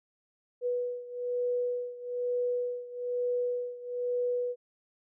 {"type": "beating tone pair", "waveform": "sine", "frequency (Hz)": [490.2, 491.3], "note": ["B4", "B4"], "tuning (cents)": [-13, -9], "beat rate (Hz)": 1.1, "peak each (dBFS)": [-31, -34], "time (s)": [0.61, 4.56], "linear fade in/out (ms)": 50, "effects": []}